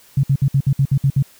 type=tone bursts; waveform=sine; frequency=137.2 Hz; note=C#3; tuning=17 cents flat; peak=-11 dBFS; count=9; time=0.17-1.226 s; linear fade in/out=5 ms; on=64 ms; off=60 ms; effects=white hiss -49 dBFS RMS until 1.39 s